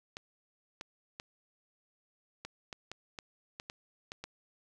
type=clicks; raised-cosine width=0.2 ms; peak=-24 dBFS; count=11; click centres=0.169 / 0.811 / 1.199 / 2.45 / 2.728 / 2.916 / 3.188 / 3.599 / 3.699 / 4.119 / 4.24 s; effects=none